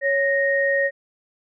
sine tone pair together, 554 / 1863.4 Hz, C#5 / A#6, -1 / -1 cents, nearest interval octave + major sixth, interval 2100 cents, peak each -20 dBFS, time 0.01-0.91 s, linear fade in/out 50 ms, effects none

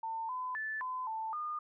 sine tone with pitch steps, 899 / 1012 / 1749 / 1018 / 885 / 1218 Hz, A5 / B5 / A6 / C6 / A5 / D#6, +37 / +42 / -11 / -48 / +10 / -37 cents, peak -35 dBFS, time 0.03-1.59 s, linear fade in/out 5 ms, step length 260 ms, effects none

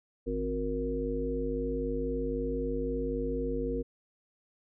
harmonic tone with a mistuned harmonic, 51.91 Hz, G#1, in tune, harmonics 1 / 3 / 5 / 7 / 9, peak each -35 / -43 / -35 / -39 / -33 dBFS, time 0.26-3.83 s, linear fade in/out 20 ms, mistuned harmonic 5, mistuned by +16 cents, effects none

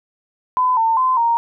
sine tone with pitch steps, 1010 / 902 / 1028 / 931 Hz, B5 / A5 / C6 / A#5, +39 / +43 / -31 / -2 cents, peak -13 dBFS, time 0.57-1.37 s, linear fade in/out 0 ms, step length 200 ms, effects none

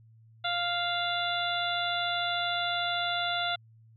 harmonic tone with a mistuned harmonic, 698.5 Hz, F5, in tune, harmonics 1 / 2 / 3 / 4 / 5 / 6, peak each -32 / -33 / -39 / -39 / -33 / -39 dBFS, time 0.44-3.56 s, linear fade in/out 10 ms, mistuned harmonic 6, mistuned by -100 cents, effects added 112 Hz sine -54 dBFS peak until 3.96 s

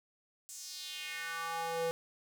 square tone with high-pass filter sweep, 165.9 Hz, E3, 11 cents sharp, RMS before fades -39 dBFS, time 0.49-1.91 s, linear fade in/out 0 ms, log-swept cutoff 7700 to 430 Hz, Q 2.7, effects none

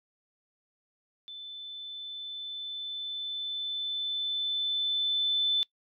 sine tone with level ramp, 3520 Hz, A7, in tune, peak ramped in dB -40 to -23 dBFS, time 1.28-5.63 s, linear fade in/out 0 ms, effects noise-tail reverb RT60 0.1 s tail -23 dB re dry

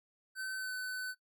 square tone with pitch glide, 1531 to 1509.1 Hz, G6 to F#6, -41 to +34 cents, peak -38 dBFS, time 0.35-1.15 s, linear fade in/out 50 ms, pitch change -25 cents, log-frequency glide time 0.56-0.72 s, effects noise-tail reverb RT60 0.1 s tail -19 dB re dry

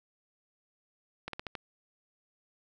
slowing click train, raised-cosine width 0.3 ms, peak -21 dBFS, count 5, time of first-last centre 1.28-1.552 s, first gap 53 ms, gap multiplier 1.17, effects none

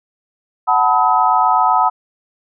sine chord, B dominant seventh, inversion second, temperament equal with one note detuned, 740 / 880 / 987.8 / 1273.6 Hz, F#5 / A5 / B5 / D#6, 0 / 0 / 0 / +40 cents, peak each -16 dBFS, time 0.67-1.9 s, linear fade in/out 20 ms, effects none

